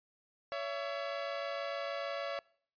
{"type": "tone pair together", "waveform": "sawtooth", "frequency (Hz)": [563, 669.5], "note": ["C#5", "E5"], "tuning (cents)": [27, 27], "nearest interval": "minor third", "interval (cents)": 300, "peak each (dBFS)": [-34, -36], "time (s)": [0.52, 2.39], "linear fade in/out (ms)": 0, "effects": ["noise-tail reverb RT60 0.6 s tail -25 dB re dry", "resampled to 11025 Hz"]}